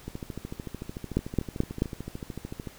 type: two click trains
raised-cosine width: 3 ms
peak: -10 / -22 dBFS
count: 4 / 36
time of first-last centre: 1.17-1.821 / 0.08-2.673 s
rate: 4.61 / 13.5 Hz
effects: pink hiss -51 dBFS RMS until 2.78 s